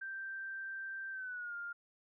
sine tone with pitch glide, 1568 to 1405 Hz, G6 to F6, 0 to +10 cents, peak -40 dBFS, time 0.01-1.73 s, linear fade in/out 10 ms, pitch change -190 cents, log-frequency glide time 1.11-1.55 s, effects none

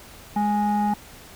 sine tone pair together, 207.7 / 830.6 Hz, G#3 / G#5, 0 / 0 cents, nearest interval 2 octaves, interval 2400 cents, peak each -20 dBFS, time 0.36-0.94 s, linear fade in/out 5 ms, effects tanh soft clip ceiling -16 dBFS + pink hiss -45 dBFS RMS until 1.35 s

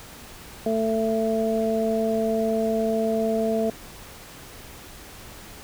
harmonic tone, 222.3 Hz, A3, 18 cents sharp, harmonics 1 / 2 / 3, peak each -25 / -25 / -25 dBFS, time 0.66-3.7 s, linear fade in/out 2 ms, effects pink hiss -43 dBFS RMS until 5.63 s

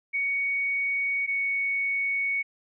sine tone pair in turn, 2235 / 2225 Hz, C#7 / C#7, +14 / +6 cents, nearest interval unison, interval 8 cents, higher first, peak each -24 dBFS, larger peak neither, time 0.13-1.27 / 1.27-2.43 s, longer second, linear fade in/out 20 ms, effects none

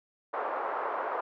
white band-pass noise, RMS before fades -33 dBFS, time 0.33-1.21 s, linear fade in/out 10 ms, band 450 to 1200 Hz, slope 24 dB/octave, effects none

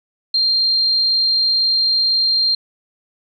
sine tone, 4186 Hz, C8, in tune, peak -13 dBFS, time 0.34-2.55 s, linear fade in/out 5 ms, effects none

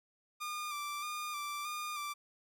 sawtooth tone with vibrato, 1193 Hz, D6, 27 cents sharp, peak -34 dBFS, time 0.4-2.14 s, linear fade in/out 20 ms, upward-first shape square, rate 1.6 Hz, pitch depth 29 cents each way, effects none

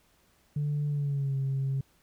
sine tone with pitch glide, 146.83 to 135.42 Hz, D3 to C#3, 0 to -40 cents, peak -25 dBFS, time 0.56-1.81 s, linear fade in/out 5 ms, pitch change -140 cents, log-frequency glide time 0.88-1.37 s, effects tanh soft clip ceiling -24 dBFS + pink hiss -66 dBFS RMS until 2.02 s

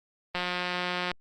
click train, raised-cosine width 0.3 ms, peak -14 dBFS, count 138, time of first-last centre 0.35-1.115 s, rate 179 Hz, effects Opus 24 kbps

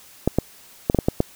clicks, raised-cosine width 2 ms, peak -3 dBFS, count 7, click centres 0.276 / 0.386 / 0.899 / 0.947 / 0.988 / 1.085 / 1.204 s, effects white hiss -48 dBFS RMS until 1.35 s

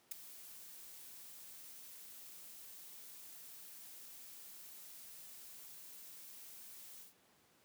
blue noise with ADSR envelope, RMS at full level -39 dBFS, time 0.11-7.14 s, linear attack 8 ms, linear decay 8 ms, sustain -15 dB, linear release 130 ms, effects pink hiss -70 dBFS RMS until 7.64 s + high-pass 150 Hz 12 dB/octave

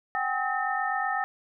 sine tone cluster, 759 / 807 / 1281 / 1812 Hz, F#5 / G#5 / E6 / A#6, +44 / -50 / -50 / -50 cents, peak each -31 dBFS, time 0.15-1.24 s, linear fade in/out 0 ms, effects none

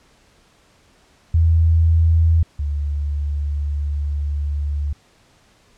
sine tone pair in turn, 81.9 / 72.67 Hz, E2 / D2, -11 / -18 cents, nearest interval major second, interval 207 cents, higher first, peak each -11 / -19 dBFS, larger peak first, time 1.34-2.43 / 2.59-4.93 s, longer second, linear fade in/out 5 ms, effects pink hiss -55 dBFS RMS until 5.77 s + low-pass 8000 Hz 12 dB/octave

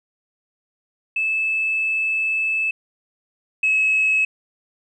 sine tone pair in turn, 2617 / 2578 Hz, E7 / E7, -13 / -39 cents, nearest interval unison, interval 26 cents, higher first, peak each -18 / -14 dBFS, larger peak second, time 1.16-2.71 / 3.63-4.25 s, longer first, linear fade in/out 5 ms, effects tanh soft clip ceiling -11 dBFS

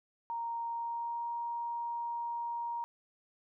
sine tone with pitch glide, 931 to 940.2 Hz, A#5 to A#5, -2 to +15 cents, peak -34 dBFS, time 0.3-2.84 s, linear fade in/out 0 ms, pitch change +17 cents, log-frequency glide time 0.68-1.29 s, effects none

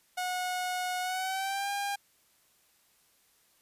sawtooth tone with pitch glide, 729 to 804.2 Hz, F#5 to G5, -26 to +44 cents, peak -27 dBFS, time 0.17-1.96 s, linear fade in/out 10 ms, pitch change +170 cents, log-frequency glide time 1.01-1.7 s, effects white hiss -67 dBFS RMS until 3.61 s + resampled to 32000 Hz

